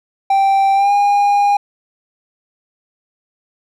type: tone with pitch glide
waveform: triangle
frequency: 783 to 812.5 Hz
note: G5 to G#5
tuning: -2 to -38 cents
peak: -8 dBFS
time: 0.3-1.57 s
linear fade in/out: 5 ms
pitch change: +64 cents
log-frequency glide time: 0.74-0.92 s
effects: none